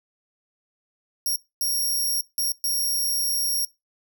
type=tone bursts at uneven times; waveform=5% pulse; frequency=5588 Hz; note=F8; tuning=in tune; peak=-16 dBFS; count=4; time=1.26-1.36 / 1.61-2.21 / 2.38-2.52 / 2.64-3.65 s; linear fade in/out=2 ms; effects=noise-tail reverb RT60 0.2 s tail -20 dB re dry